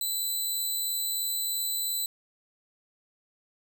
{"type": "tone with amplitude modulation", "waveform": "5% pulse", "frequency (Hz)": 4001, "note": "B7", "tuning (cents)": 22, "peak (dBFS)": -20, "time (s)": [0.01, 2.06], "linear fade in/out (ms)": 2, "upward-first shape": "sine", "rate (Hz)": 83, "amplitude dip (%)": 25, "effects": []}